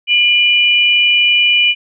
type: tone pair together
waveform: sine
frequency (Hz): 2411 / 2961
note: D7 / F#7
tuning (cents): +45 / +1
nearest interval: major third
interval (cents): 356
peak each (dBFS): -11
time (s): 0.07-1.75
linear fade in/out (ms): 50
effects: none